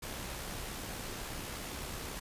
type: noise with amplitude modulation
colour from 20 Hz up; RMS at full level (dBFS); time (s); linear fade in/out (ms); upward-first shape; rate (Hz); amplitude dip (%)
pink; -40; 0.02-2.2; 10; sine; 67.9; 30
effects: resampled to 32000 Hz